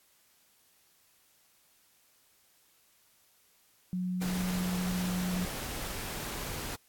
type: tone with pitch glide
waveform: sine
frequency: 182.1 to 180.95 Hz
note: F#3 to F#3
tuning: -27 to -38 cents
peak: -30 dBFS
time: 3.93-5.45 s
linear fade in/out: 0 ms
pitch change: -11 cents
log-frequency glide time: 4.4-5.03 s
type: noise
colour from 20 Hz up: pink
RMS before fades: -38 dBFS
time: 4.21-6.76 s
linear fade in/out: 10 ms
effects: white hiss -66 dBFS RMS until 6.88 s + AAC 64 kbps